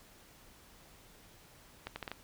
accelerating click train, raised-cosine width 0.3 ms, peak -23 dBFS, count 5, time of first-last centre 1.87-2.116 s, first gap 90 ms, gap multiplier 0.75, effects pink hiss -59 dBFS RMS until 2.23 s

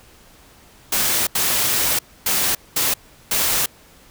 white noise bursts at uneven times, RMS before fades -19 dBFS, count 5, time 0.92-1.27 / 1.35-1.99 / 2.26-2.55 / 2.76-2.94 / 3.31-3.66 s, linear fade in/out 5 ms, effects pink hiss -49 dBFS RMS until 4.1 s

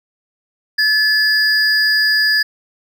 triangle tone pair together, 1727 / 4893 Hz, A6 / D#8, -33 / -30 cents, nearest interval octave + tritone, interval 1803 cents, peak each -11 / -14 dBFS, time 0.78-2.43 s, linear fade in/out 10 ms, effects tanh soft clip ceiling -3 dBFS

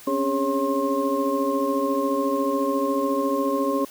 sine tone cluster, 266.4 / 280.5 / 409.2 / 549 / 1066 Hz, C4 / C#4 / G#4 / C#5 / C6, +31 / +21 / -26 / -17 / +32 cents, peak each -30 / -25 / -28 / -26 / -27 dBFS, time 0.07-3.85 s, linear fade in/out 5 ms, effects white hiss -45 dBFS RMS until 3.9 s

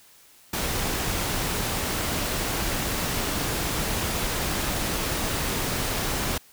pink noise, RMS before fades -27 dBFS, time 0.53-6.38 s, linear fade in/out 5 ms, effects white hiss -54 dBFS RMS until 6.52 s

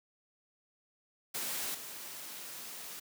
white noise with level steps, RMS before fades -37 / -45 dBFS, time 1.34-3 s, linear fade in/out 10 ms, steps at 1.74 s, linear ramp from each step 10 ms, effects high-pass 150 Hz 12 dB/octave

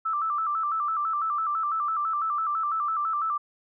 sine tone with vibrato, 1244.5 Hz, D#6, in tune, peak -24 dBFS, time 0.05-3.38 s, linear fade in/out 10 ms, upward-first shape square, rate 6 Hz, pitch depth 94 cents each way, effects none

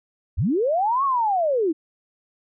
sine linear two-way sweep, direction up then down, 54.3 to 1131 to 296.1 Hz, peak -18 dBFS, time 0.37-1.73 s, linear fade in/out 20 ms, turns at 1.04 s, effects none

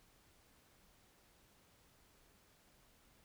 silence, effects pink hiss -69 dBFS RMS until 3.24 s

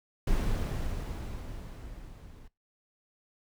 brown noise with level ramp, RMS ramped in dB -27 to -50 dBFS, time 0.27-2.48 s, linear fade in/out 5 ms, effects noise-tail reverb RT60 0.2 s tail -21 dB re dry

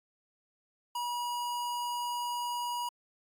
square tone, 965 Hz, B5, 40 cents flat, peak -33 dBFS, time 0.95-2.89 s, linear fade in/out 5 ms, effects AAC 64 kbps

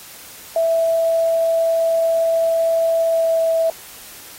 sine tone with pitch glide, 659.3 to 655.1 Hz, E5 to E5, 0 to -11 cents, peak -14 dBFS, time 0.56-3.7 s, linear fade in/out 2 ms, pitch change -11 cents, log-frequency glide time 3.1-3.37 s, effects white hiss -39 dBFS RMS until 4.38 s + AAC 48 kbps

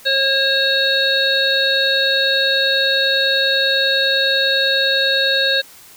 harmonic tone with a mistuned harmonic, 542 Hz, C#5, 39 cents flat, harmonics 1 / 3 / 5 / 7 / 8, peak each -21 / -18 / -28 / -18 / -21 dBFS, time 0.05-5.62 s, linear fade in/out 20 ms, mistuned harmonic 5, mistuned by -16 cents, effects white hiss -43 dBFS RMS until 5.96 s

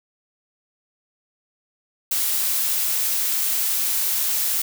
blue noise, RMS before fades -22 dBFS, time 2.11-4.62 s, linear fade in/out 5 ms, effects none

